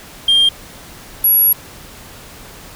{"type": "tone pair in turn", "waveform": "sine", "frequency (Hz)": [3200, 11351], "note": ["G7", "F9"], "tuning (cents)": [35, 27], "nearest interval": "octave + minor seventh", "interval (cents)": 2192, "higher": "second", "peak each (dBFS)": -6, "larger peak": "neither", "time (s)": [[0.28, 0.49], [1.24, 1.53]], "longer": "second", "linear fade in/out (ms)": 5, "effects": ["tanh soft clip ceiling -7 dBFS", "pink hiss -37 dBFS RMS until 2.75 s"]}